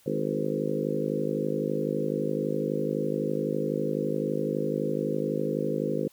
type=harmonic tone with a mistuned harmonic; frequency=51.91 Hz; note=G#1; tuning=in tune; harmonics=3 / 4 / 5 / 6 / 7 / 8 / 9 / 10; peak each=-34 / -34 / -34 / -34 / -34 / -34 / -34 / -34 dBFS; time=0.06-6.08 s; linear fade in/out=5 ms; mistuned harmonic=9; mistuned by=+18 cents; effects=white hiss -60 dBFS RMS until 6.12 s